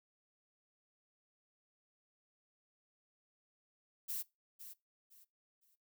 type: noise with echo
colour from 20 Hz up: violet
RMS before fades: -40 dBFS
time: 4.08-4.23 s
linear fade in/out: 20 ms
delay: 510 ms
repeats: 3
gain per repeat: -11 dB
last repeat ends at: 5.76 s
effects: noise-tail reverb RT60 0.2 s tail -20 dB re dry